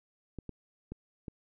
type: clicks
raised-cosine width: 3 ms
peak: -27 dBFS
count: 4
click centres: 0.387 / 0.493 / 0.92 / 1.282 s
effects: none